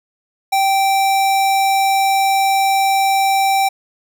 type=tone; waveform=square; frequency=780 Hz; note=G5; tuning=9 cents flat; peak=-13 dBFS; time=0.52-3.69 s; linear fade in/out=10 ms; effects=none